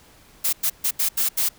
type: noise bursts at uneven times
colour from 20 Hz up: blue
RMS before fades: -21 dBFS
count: 6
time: 0.44-0.53 / 0.63-0.7 / 0.84-0.91 / 0.99-1.09 / 1.17-1.29 / 1.37-1.49 s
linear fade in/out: 10 ms
effects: pink hiss -52 dBFS RMS until 1.58 s